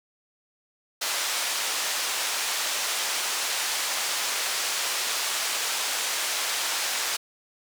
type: band-pass noise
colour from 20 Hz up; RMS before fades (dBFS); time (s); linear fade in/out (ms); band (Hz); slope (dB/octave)
white; -28; 1.01-7.17; 10; 600 to 7300; 12
effects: none